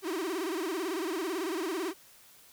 45% pulse tone with vibrato, 350 Hz, F4, 4 cents sharp, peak -31 dBFS, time 0.02-1.94 s, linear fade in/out 50 ms, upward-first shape sine, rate 18 Hz, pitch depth 210 cents each way, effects white hiss -57 dBFS RMS until 2.52 s

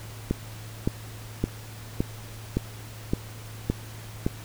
click train, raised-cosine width 3 ms, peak -10 dBFS, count 8, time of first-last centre 0.31-4.265 s, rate 1.77 Hz, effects added 109 Hz sine -40 dBFS peak until 4.44 s + pink hiss -45 dBFS RMS until 4.44 s

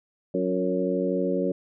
harmonic tone with a mistuned harmonic, 92.5 Hz, F#2, in tune, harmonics 2 / 3 / 4 / 5 / 6, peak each -29 / -29 / -29 / -29 / -29 dBFS, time 0.34-1.52 s, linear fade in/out 5 ms, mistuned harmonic 4, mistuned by -43 cents, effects none

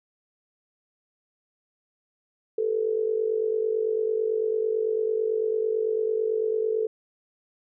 sine tone with amplitude modulation, 440 Hz, A4, in tune, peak -19 dBFS, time 2.58-6.87 s, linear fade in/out 5 ms, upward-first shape sine, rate 49 Hz, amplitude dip 75%, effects none

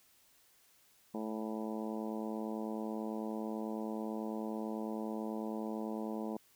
harmonic tone, 109.1 Hz, A2, 14 cents flat, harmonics 2 / 3 / 4 / 5 / 6 / 7 / 8 / 9, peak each -39 / -43 / -45 / -47 / -49 / -50 / -51 / -52 dBFS, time 1.14-6.37 s, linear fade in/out 5 ms, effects white hiss -67 dBFS RMS until 6.55 s

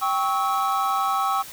triangle chord, C# diminished, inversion second, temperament equal with one note detuned, 784 / 1108.7 / 1298.1 Hz, G5 / C#6 / E6, 0 / 0 / -27 cents, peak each -23 dBFS, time 0.01-1.43 s, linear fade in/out 20 ms, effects white hiss -40 dBFS RMS until 1.52 s

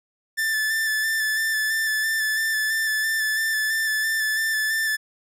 45% pulse tone with vibrato, 1760 Hz, A6, in tune, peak -21 dBFS, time 0.37-4.97 s, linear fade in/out 20 ms, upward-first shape square, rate 3 Hz, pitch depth 19 cents each way, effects none

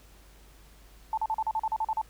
sine tone bursts, 880 Hz, A5, in tune, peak -25 dBFS, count 11, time 1.13-2.015 s, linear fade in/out 2 ms, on 45 ms, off 39 ms, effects added 50 Hz sine -53 dBFS peak until 2.09 s + pink hiss -58 dBFS RMS until 2.09 s

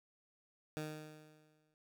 15% pulse tone with exponential decay, 153.9 Hz, D#3, 19 cents flat, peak -32 dBFS, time 0.77-1.74 s, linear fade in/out 0 ms, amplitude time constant 210 ms, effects none

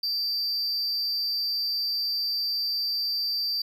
triangle tone with amplitude modulation, 4686 Hz, D8, 5 cents flat, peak -22 dBFS, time 0.03-3.62 s, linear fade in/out 5 ms, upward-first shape sine, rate 255 Hz, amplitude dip 45%, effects none

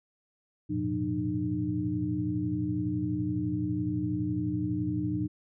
sine tone cluster, 91.6 / 109.5 / 121.4 / 178.3 / 303.5 Hz, F#2 / A2 / B2 / F3 / D#4, -17 / -8 / -29 / +36 / -43 cents, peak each -38 / -37 / -35 / -35 / -30 dBFS, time 0.69-5.28 s, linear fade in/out 20 ms, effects none

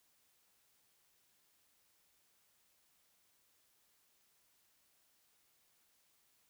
silence, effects white hiss -74 dBFS RMS until 6.49 s

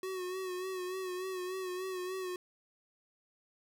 square tone with vibrato, 370.2 Hz, F#4, 1 cent sharp, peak -37 dBFS, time 0.03-2.36 s, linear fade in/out 2 ms, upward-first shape sine, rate 3.4 Hz, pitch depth 44 cents each way, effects none

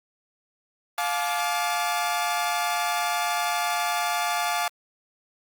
sawtooth tone cluster, 705 / 858 / 1171 Hz, F5 / A5 / D6, +16 / -44 / -5 cents, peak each -23 / -25 / -26 dBFS, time 0.98-4.68 s, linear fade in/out 2 ms, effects Opus 32 kbps

